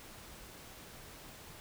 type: silence
effects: pink hiss -52 dBFS RMS until 1.6 s